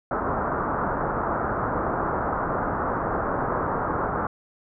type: low-pass noise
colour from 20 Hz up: white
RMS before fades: -26 dBFS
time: 0.11-4.27 s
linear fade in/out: 2 ms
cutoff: 1400 Hz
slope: 48 dB/octave
effects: none